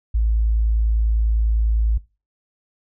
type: tone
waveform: sine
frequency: 55 Hz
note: A1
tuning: in tune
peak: -15 dBFS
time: 0.14-1.98 s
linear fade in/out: 10 ms
effects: noise-tail reverb RT60 0.3 s tail -20 dB re dry